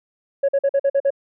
sine tone bursts, 554.4 Hz, C#5, in tune, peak -12 dBFS, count 7, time 0.43-1.105 s, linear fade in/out 10 ms, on 57 ms, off 46 ms, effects tanh soft clip ceiling -12 dBFS

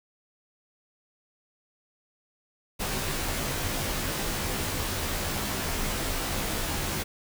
pink noise with comb filter, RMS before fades -30 dBFS, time 2.79-7.04 s, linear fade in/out 20 ms, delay 17 ms, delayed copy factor -0.85, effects none

